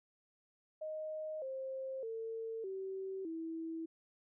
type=tone with pitch steps; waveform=sine; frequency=622.3 / 529.4 / 450.3 / 383.1 / 325.9 Hz; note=D#5 / C5 / A4 / G4 / E4; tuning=0 / +20 / +40 / -40 / -20 cents; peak=-39 dBFS; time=0.81-3.86 s; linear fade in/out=10 ms; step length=610 ms; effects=none